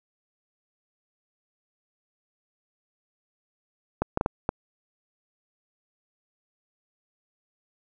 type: clicks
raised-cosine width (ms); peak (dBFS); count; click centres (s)
1; -9; 5; 4.02 / 4.174 / 4.211 / 4.261 / 4.491
effects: none